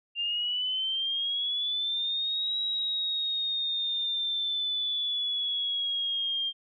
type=linear two-way sweep; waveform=sine; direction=up then down; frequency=2783 to 3858 to 3191 Hz; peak=-27 dBFS; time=0.15-6.53 s; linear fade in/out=50 ms; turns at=2.57 s; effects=none